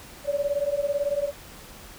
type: beating tone pair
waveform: sine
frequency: 563 / 581 Hz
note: C#5 / D5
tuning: +27 / -19 cents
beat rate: 18 Hz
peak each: -26 dBFS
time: 0.24-1.32 s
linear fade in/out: 50 ms
effects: pink hiss -45 dBFS RMS until 1.98 s